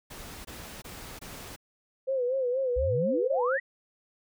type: noise bursts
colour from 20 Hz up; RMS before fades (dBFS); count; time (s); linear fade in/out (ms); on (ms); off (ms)
pink; -43; 4; 0.1-1.563; 10; 350; 21
type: tone with vibrato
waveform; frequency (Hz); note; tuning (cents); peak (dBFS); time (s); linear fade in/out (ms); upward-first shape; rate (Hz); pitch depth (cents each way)
sine; 512; C5; -38; -25; 2.07-3.58; 20; sine; 4.2; 93
type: exponential sweep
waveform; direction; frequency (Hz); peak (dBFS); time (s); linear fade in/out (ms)
sine; up; 55.6 to 1997; -28; 2.76-3.6; 10
effects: none